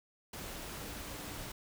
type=tone in noise; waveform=sine; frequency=293.7 Hz; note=D4; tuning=in tune; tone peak=-53 dBFS; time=0.82-1.42 s; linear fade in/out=5 ms; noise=pink; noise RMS=-44 dBFS; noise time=0.33-1.52 s; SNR=-12 dB; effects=none